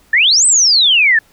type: exponential two-way sweep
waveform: sine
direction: up then down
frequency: 1707 to 8400 to 1707 Hz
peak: -7 dBFS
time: 0.13-1.19 s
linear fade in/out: 5 ms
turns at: 0.46 s
effects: pink hiss -51 dBFS RMS until 1.32 s